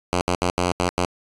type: tone bursts at uneven times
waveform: 5% pulse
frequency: 89.2 Hz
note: F2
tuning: 37 cents sharp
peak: -8 dBFS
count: 6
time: 0.13-0.21 / 0.28-0.35 / 0.42-0.5 / 0.58-0.72 / 0.8-0.89 / 0.98-1.05 s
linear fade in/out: 0 ms
effects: resampled to 22050 Hz